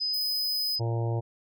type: tone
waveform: sine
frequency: 5020 Hz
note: D#8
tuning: 15 cents sharp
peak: -26 dBFS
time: 0-0.8 s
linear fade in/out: 20 ms
type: high-pass noise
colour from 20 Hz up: white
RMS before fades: -40 dBFS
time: 0.13-0.76 s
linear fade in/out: 10 ms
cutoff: 9400 Hz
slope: 48 dB/octave
type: harmonic tone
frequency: 115.8 Hz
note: A#2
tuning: 11 cents flat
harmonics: 1 / 3 / 4 / 5 / 6 / 7 / 8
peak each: -26 / -36 / -38 / -40 / -42 / -43 / -44 dBFS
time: 0.79-1.21 s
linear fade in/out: 20 ms
effects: none